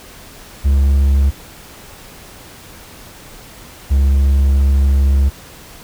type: tone pair in turn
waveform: triangle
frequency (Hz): 69.1 / 68.58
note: C#2 / C#2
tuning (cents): -5 / -18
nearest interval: unison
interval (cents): 13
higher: first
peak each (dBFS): -7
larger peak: neither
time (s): 0.64-1.31 / 3.9-5.3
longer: second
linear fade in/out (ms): 20
effects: pink hiss -38 dBFS RMS until 5.83 s